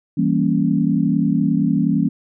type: chord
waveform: sine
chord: E diminished seventh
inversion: none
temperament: equal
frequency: 164.81 / 196 / 233.1 / 277.2 Hz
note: E3 / G3 / Bb3 / Db4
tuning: 0 / 0 / 0 / 0 cents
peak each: -20 dBFS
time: 0.17-2.09 s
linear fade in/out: 10 ms
effects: none